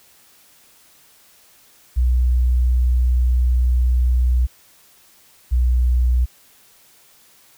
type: tone pair in turn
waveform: sine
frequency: 61.74 / 61.44 Hz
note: B1 / B1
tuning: 0 / -8 cents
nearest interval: unison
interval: 8 cents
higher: first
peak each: -13 / -13 dBFS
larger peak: neither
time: 1.96-4.47 / 5.51-6.26 s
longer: first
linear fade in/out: 20 ms
effects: white hiss -52 dBFS RMS until 7.57 s